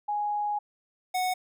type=tone pair in turn; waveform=sine / square; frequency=830.6 / 737 Hz; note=G#5 / F#5; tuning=0 / -7 cents; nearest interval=major second; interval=207 cents; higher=first; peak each=-26 dBFS; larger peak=neither; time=0.08-0.59 / 1.14-1.34 s; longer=first; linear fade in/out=10 ms; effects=none